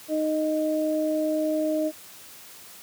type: tone pair together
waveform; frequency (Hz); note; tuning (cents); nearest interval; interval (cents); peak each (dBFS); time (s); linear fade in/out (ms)
sine; 310 / 620; D#4 / D#5; -6 / -6; octave; 1200; -25; 0.08-1.92; 50
effects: white hiss -46 dBFS RMS until 2.82 s + high-pass 80 Hz 12 dB/octave